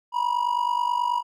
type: tone with amplitude modulation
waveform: triangle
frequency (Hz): 967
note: B5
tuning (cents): -37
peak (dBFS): -16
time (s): 0.12-1.23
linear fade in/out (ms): 50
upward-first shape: sine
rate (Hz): 49.3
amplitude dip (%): 80
effects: none